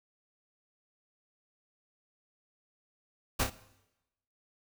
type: noise with echo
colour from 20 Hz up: pink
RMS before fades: -28 dBFS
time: 3.39-3.44 s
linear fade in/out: 10 ms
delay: 31 ms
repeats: 2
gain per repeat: -6 dB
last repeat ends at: 3.502 s
effects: noise-tail reverb RT60 0.9 s tail -17 dB re dry